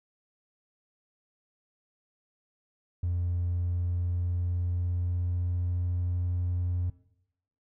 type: tone with pitch glide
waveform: triangle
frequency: 87.7 to 88.87 Hz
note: F2 to F2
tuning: +8 to +31 cents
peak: -23 dBFS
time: 3.03-6.9 s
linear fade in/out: 5 ms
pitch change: +23 cents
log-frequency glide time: 3.26-6.38 s
effects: noise-tail reverb RT60 0.8 s tail -20 dB re dry + tanh soft clip ceiling -22 dBFS